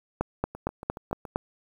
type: two click trains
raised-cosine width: 1 ms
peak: -24 / -11 dBFS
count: 6 / 6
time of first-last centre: 0.55-1.252 / 0.21-1.359 s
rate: 7.12 / 4.35 Hz
effects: 8-bit